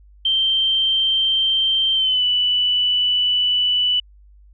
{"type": "tone with pitch glide", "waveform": "sine", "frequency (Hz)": [3136, 2972], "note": ["G7", "F#7"], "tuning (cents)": [0, 7], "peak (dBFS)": -15, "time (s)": [0.25, 4], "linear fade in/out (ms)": 5, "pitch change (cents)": -93, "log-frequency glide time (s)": [1.94, 2.24], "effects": ["added 50 Hz sine -45 dBFS peak until 4.53 s"]}